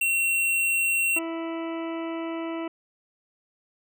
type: tone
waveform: square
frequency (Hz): 2728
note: F7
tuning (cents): -41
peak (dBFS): -22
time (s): 0.01-1.19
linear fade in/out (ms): 5
type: harmonic tone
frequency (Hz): 329.6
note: E4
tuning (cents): 0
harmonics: 1 / 2 / 3 / 4 / 6 / 7 / 8 / 9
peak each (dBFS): -30 / -36 / -40 / -42 / -46 / -47 / -48 / -49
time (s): 1.16-2.68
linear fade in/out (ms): 5
effects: none